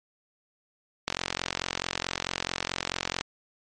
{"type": "click train", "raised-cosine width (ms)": 0.2, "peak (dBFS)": -9, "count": 96, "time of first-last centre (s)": [1.08, 3.21], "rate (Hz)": 44.6, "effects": ["MP3 48 kbps"]}